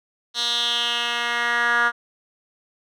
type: tone with band-pass filter sweep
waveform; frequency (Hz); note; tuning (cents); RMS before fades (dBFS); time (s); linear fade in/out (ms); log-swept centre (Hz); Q
10% pulse; 237.8; A#3; +35; -22; 0.34-1.92; 50; 4200 to 1500; 4
effects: none